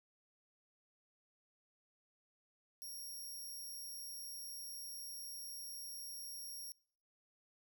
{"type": "tone", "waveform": "10% pulse", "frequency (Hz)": 5588, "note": "F8", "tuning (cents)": 0, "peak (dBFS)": -40, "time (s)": [2.82, 6.72], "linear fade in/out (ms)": 0, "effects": ["noise-tail reverb RT60 0.6 s tail -26 dB re dry"]}